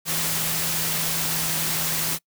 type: tone in noise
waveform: sine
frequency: 162.4 Hz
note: E3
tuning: 26 cents flat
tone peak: -34 dBFS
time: 0.05-2.19 s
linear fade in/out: 50 ms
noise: white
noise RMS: -25 dBFS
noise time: 0.05-2.19 s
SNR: -12 dB
effects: noise-tail reverb RT60 0.1 s tail -24 dB re dry